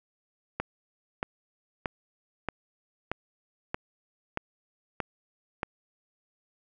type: click train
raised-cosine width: 0.5 ms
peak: -14 dBFS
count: 9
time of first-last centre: 0.6-5.631 s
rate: 1.59 Hz
effects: none